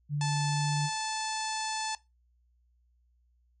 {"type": "tone with pitch glide", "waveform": "sine", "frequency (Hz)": [146.1, 147.46], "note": ["D3", "D3"], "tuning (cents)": [-9, 7], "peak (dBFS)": -27, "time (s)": [0.09, 0.9], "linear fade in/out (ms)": 50, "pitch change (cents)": 16, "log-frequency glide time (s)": [0.48, 0.68]}
{"type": "harmonic tone", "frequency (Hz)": 875, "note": "A5", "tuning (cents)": -10, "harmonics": [1, 2, 3, 4, 5, 6, 7, 8, 9, 10], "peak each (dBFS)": [-34, -41, -42, -43, -42, -42, -44, -43, -50, -46], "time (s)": [0.21, 1.95], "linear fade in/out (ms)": 2}
{"effects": ["noise-tail reverb RT60 0.2 s tail -18 dB re dry", "added 60 Hz sine -65 dBFS peak until 3.6 s"]}